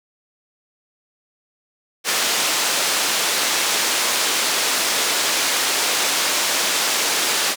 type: band-pass noise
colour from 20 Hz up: white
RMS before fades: -20 dBFS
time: 2.04-7.56 s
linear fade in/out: 50 ms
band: 310 to 7000 Hz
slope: 12 dB/octave
effects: none